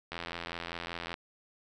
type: click train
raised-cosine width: 0.3 ms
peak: -21 dBFS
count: 88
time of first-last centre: 0.12-1.141 s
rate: 85.2 Hz
effects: none